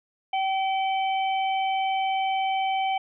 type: harmonic tone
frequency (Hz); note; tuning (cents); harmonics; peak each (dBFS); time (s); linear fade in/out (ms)
769; G5; -33; 1 / 3 / 4; -23 / -33 / -35; 0.33-2.98; 5
effects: none